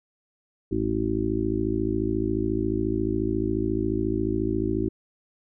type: harmonic tone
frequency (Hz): 54.2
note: A1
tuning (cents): -25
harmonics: 1 / 2 / 4 / 5 / 6 / 7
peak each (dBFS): -33 / -31 / -32 / -31 / -27 / -29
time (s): 0.71-4.89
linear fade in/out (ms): 10
effects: none